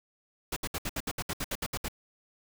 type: noise bursts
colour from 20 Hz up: pink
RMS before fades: -33 dBFS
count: 13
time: 0.52-1.884 s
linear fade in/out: 5 ms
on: 44 ms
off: 66 ms
effects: none